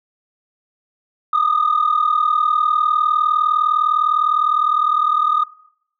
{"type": "tone pair together", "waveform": "sine", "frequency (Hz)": [1210, 1249.8], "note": ["D#6", "D#6"], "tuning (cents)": [-49, 7], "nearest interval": "minor second", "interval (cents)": 56, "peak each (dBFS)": -15, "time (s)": [1.33, 5.44], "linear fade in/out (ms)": 5, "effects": ["noise-tail reverb RT60 0.7 s tail -23 dB re dry", "tanh soft clip ceiling -9 dBFS"]}